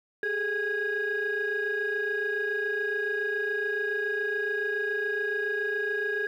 sine tone cluster, 401.3 / 428.4 / 1648 Hz, G4 / A4 / G#6, +41 / -46 / -14 cents, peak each -32 / -31 / -27 dBFS, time 0.23-6.27 s, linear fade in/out 2 ms, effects tanh soft clip ceiling -22 dBFS + 10-bit

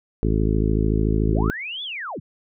harmonic tone, 53.6 Hz, A1, 45 cents flat, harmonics 1 / 2 / 3 / 4 / 5 / 6 / 7 / 8, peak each -21 / -24 / -26 / -27 / -28 / -29 / -29 / -30 dBFS, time 0.23-1.5 s, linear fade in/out 0 ms
sine linear two-way sweep, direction up then down, 33.49 to 3520 to 62.3 Hz, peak -28 dBFS, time 1.28-2.2 s, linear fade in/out 10 ms, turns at 1.83 s
effects none

